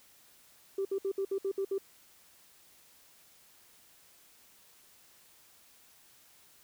sine tone bursts, 390.4 Hz, G4, 7 cents flat, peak -28 dBFS, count 8, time 0.78-1.782 s, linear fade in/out 5 ms, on 71 ms, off 62 ms, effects tanh soft clip ceiling -25 dBFS + white hiss -61 dBFS RMS until 6.63 s

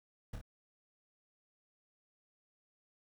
brown noise with echo, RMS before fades -40 dBFS, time 0.33-0.36 s, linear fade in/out 5 ms, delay 27 ms, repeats 2, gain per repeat -4 dB, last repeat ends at 0.414 s, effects none

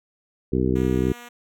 harmonic tone, 63.7 Hz, C2, 46 cents flat, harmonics 1 / 2 / 3 / 4 / 5 / 6 / 7, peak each -27 / -26 / -26 / -26 / -26 / -25 / -31 dBFS, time 0.52-1.13 s, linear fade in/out 10 ms
5% pulse tone, 240.3 Hz, B3, 47 cents flat, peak -28 dBFS, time 0.75-1.29 s, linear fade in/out 10 ms
effects none

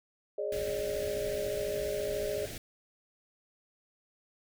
sine chord, Ab suspended fourth, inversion none, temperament equal with one note detuned, 415.3 / 554.4 / 608.7 Hz, Ab4 / Db5 / Eb5, 0 / 0 / -38 cents, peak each -35 / -37 / -35 dBFS, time 0.38-2.46 s, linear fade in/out 5 ms
pink band-stop noise, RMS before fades -42 dBFS, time 0.52-2.58 s, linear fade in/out 2 ms, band 740 to 1500 Hz, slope 48 dB/octave
effects none

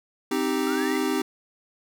square chord, C minor, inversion none, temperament equal, 261.6 / 311.1 / 392 Hz, C4 / Eb4 / G4, 0 / 0 / 0 cents, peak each -28 dBFS, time 0.31-1.22 s, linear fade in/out 5 ms
sine linear sweep, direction up, 1318.5 to 2055 Hz, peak -33 dBFS, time 0.67-0.97 s, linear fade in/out 0 ms
effects none

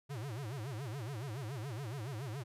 square tone with vibrato, 123.3 Hz, B2, 2 cents flat, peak -40 dBFS, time 0.09-2.44 s, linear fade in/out 20 ms, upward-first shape sine, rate 7.1 Hz, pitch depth 290 cents each way, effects resampled to 32000 Hz

